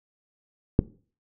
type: click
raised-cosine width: 3 ms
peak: -3 dBFS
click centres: 0.791 s
effects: noise-tail reverb RT60 0.4 s tail -20 dB re dry